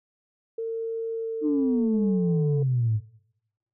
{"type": "tone with pitch glide", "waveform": "sine", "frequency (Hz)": [453.4, 439.2], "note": ["A#4", "A4"], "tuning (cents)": [-48, -3], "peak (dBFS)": -27, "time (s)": [0.58, 2.63], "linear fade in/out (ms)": 5, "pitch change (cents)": -55, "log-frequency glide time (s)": [1.13, 2.08]}
{"type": "exponential sweep", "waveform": "sine", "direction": "down", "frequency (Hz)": [311.1, 104.1], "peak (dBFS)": -20, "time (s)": [1.41, 3.01], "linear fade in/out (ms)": 50}
{"effects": ["noise-tail reverb RT60 0.9 s tail -24 dB re dry", "tanh soft clip ceiling -14 dBFS"]}